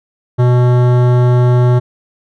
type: tone with hard clipping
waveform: sine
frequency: 123.47 Hz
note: B2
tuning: in tune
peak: -9 dBFS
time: 0.38-1.8 s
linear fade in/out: 20 ms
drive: 16 dB
effects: none